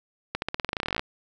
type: accelerating click train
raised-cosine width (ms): 0.3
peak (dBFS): -11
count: 19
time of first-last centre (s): 0.35-0.994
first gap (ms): 71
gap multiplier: 0.91
effects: none